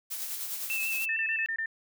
blue noise with tremolo, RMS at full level -34 dBFS, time 0.1-1.06 s, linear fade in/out 20 ms, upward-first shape sine, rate 9.8 Hz, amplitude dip 40%
sine tone with vibrato, 2637 Hz, E7, in tune, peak -29 dBFS, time 0.7-1.46 s, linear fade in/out 0 ms, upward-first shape triangle, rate 6.7 Hz, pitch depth 37 cents each way
sine tone bursts, 1800 Hz, A6, 39 cents sharp, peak -29 dBFS, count 6, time 1.09-1.659 s, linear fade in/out 2 ms, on 74 ms, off 25 ms
effects none

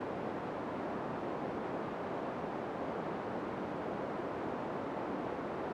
pink band-pass noise, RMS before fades -39 dBFS, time 0-5.73 s, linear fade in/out 10 ms, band 250 to 930 Hz, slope 12 dB/octave, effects none

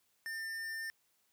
sine tone with tanh clipping, 1799 Hz, A6, 38 cents sharp, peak -40 dBFS, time 0.26-0.9 s, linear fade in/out 0 ms, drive 18 dB, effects white hiss -75 dBFS RMS until 1.32 s + high-pass 60 Hz 12 dB/octave

